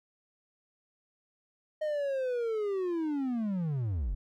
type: linear sweep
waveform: triangle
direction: down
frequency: 622.3 to 38.89 Hz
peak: -27 dBFS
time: 1.81-4.15 s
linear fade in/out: 10 ms
effects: none